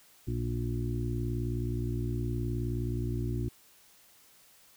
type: harmonic tone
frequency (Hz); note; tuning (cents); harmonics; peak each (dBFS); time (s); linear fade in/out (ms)
59.2; A#1; +27; 1 / 2 / 4 / 5 / 6; -35 / -32 / -40 / -40 / -40; 0.27-3.49; 10
effects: white hiss -60 dBFS RMS until 4.76 s